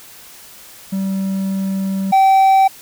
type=tone pair in turn; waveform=triangle; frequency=193 / 772 Hz; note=G3 / G5; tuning=-27 / -27 cents; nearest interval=2 octaves; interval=2400 cents; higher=second; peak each=-15 / -6 dBFS; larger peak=second; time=0.92-2.12 / 2.12-2.68 s; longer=first; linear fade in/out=10 ms; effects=white hiss -40 dBFS RMS until 2.81 s